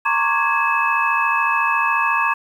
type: tone cluster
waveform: sine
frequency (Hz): 922 / 1081 / 1155 / 1663 / 2591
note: A#5 / C#6 / D6 / G#6 / E7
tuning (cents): -19 / -44 / -29 / +2 / -30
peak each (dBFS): -22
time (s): 0.05-2.34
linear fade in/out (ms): 10
effects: 8-bit